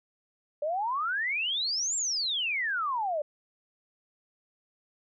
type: exponential two-way sweep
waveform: sine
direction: up then down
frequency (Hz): 572 to 7570 to 572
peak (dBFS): -27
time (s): 0.62-3.22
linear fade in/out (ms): 5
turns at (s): 1.96
effects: none